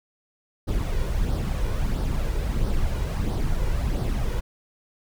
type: noise with flanger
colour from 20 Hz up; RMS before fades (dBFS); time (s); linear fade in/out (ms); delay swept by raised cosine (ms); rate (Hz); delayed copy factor
brown; -24; 0.67-4.41; 20; 0.2 to 2.1; 1.5; +0.5
effects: none